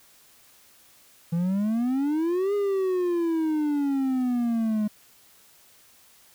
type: exponential two-way sweep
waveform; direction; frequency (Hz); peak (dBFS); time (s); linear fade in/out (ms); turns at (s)
triangle; up then down; 164.81 to 412.2 to 208.9; -20; 1.32-4.88; 10; 2.54
effects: white hiss -56 dBFS RMS until 6.34 s